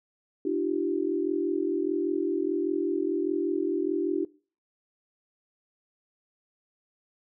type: tone cluster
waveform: sine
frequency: 299.6 / 341.1 / 386.1 Hz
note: D4 / F4 / G4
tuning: +35 / -41 / -26 cents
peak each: -29 dBFS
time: 0.45-4.25 s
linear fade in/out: 5 ms
effects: noise-tail reverb RT60 0.4 s tail -22 dB re dry